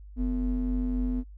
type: ring-modulated tone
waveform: triangle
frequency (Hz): 102.8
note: G#2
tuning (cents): -17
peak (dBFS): -20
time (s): 0.16-1.24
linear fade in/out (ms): 50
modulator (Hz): 149
effects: noise-tail reverb RT60 0.1 s tail -24 dB re dry + added 50 Hz sine -43 dBFS peak until 1.37 s